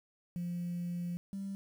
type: tone pair in turn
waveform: sine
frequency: 174.61 / 195.99 Hz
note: F3 / G3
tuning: 0 / 0 cents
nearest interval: major second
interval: 200 cents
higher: second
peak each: -33 / -36 dBFS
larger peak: first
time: 0.36-1.17 / 1.33-1.55 s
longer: first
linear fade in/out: 0 ms
effects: tanh soft clip ceiling -31 dBFS + 10-bit